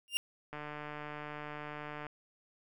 40% pulse tone with exponential growth, 2800 Hz, F7, 4 cents sharp, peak -24 dBFS, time 0.08-0.17 s, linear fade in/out 0 ms, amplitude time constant 19 ms
click train, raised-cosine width 0.5 ms, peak -28 dBFS, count 230, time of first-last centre 0.53-2.067 s, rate 149 Hz
effects none

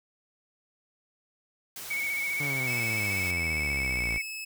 white noise, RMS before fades -40 dBFS, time 1.76-3.31 s, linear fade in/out 2 ms
sine tone with vibrato, 2226 Hz, C#7, 7 cents sharp, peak -28 dBFS, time 1.9-4.22 s, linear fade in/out 10 ms, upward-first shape square, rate 15 Hz, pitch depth 26 cents each way
sawtooth exponential sweep, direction down, 146.83 to 55.1 Hz, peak -29 dBFS, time 2.4-4.18 s, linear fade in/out 5 ms
sawtooth tone, 2593 Hz, E7, 29 cents flat, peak -32 dBFS, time 2.67-4.45 s, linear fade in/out 10 ms
effects none

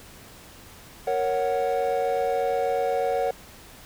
triangle chord, F# major, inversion first, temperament equal, 466.2 / 554.4 / 740 Hz, A#4 / C#5 / F#5, 0 / 0 / 0 cents, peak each -24 dBFS, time 1.07-3.31 s, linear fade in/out 5 ms, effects tanh soft clip ceiling -13 dBFS + pink hiss -47 dBFS RMS until 3.85 s

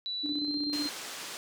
sine tone with pitch glide, 3951 to 4162 Hz, B7 to C8, 0 to -10 cents, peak -32 dBFS, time 0.06-0.89 s, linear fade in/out 0 ms, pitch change +90 cents, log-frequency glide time 0.27-0.55 s
sine tone with tremolo, 293.7 Hz, D4, in tune, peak -30 dBFS, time 0.23-0.88 s, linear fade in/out 20 ms, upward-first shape square, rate 16 Hz, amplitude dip 50%
white band-pass noise, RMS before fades -41 dBFS, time 0.73-1.37 s, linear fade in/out 0 ms, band 230 to 6400 Hz, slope 12 dB/octave
effects none

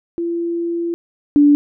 sine tone pair in turn, 339.9 / 290.5 Hz, F4 / D4, -47 / -19 cents, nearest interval minor third, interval 272 cents, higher first, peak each -18 / -7 dBFS, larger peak second, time 0.18-0.94 / 1.36-1.55 s, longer first, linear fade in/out 0 ms, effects none

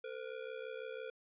square ring-modulated tone, 480 Hz, B4, 49 cents flat, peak -40 dBFS, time 0.04-1.1 s, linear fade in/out 0 ms, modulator 33 Hz, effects resampled to 8000 Hz

